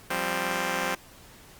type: chord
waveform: 5% pulse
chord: F suspended second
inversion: none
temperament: just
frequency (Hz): 174.61 / 196.44 / 261.9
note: F3 / G3 / C4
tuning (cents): 0 / +4 / +2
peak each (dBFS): -21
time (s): 0.1-0.95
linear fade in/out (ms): 5
effects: pink hiss -51 dBFS RMS until 1.59 s + Opus 48 kbps